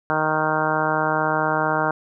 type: harmonic tone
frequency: 155.56 Hz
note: D#3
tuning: in tune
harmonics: 1 / 2 / 3 / 4 / 5 / 6 / 7 / 8 / 9 / 10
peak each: -30 / -29 / -29 / -26 / -26 / -26 / -28 / -31 / -26 / -30 dBFS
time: 0.1-1.91 s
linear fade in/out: 0 ms
effects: none